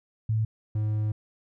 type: tone pair in turn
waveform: sine / triangle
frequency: 110 / 106.99 Hz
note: A2 / A2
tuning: 0 / -48 cents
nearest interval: unison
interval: 48 cents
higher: first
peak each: -22 dBFS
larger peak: neither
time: 0.29-0.45 / 0.75-1.12 s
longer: second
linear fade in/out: 5 ms
effects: none